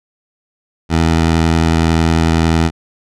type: tone with vibrato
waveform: 15% pulse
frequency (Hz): 81.8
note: E2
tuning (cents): -13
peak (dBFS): -4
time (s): 0.89-2.71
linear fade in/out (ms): 50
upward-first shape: triangle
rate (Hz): 11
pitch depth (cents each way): 20
effects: low-pass 7000 Hz 12 dB/octave